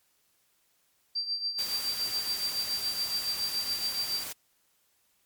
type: tone with tremolo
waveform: sine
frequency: 4699 Hz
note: D8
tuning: in tune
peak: -26 dBFS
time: 1.15-4.24 s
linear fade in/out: 10 ms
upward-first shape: triangle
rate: 7.1 Hz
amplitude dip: 75%
type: noise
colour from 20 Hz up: white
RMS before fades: -38 dBFS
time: 1.58-4.33 s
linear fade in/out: 10 ms
effects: white hiss -70 dBFS RMS until 5.25 s + MP3 96 kbps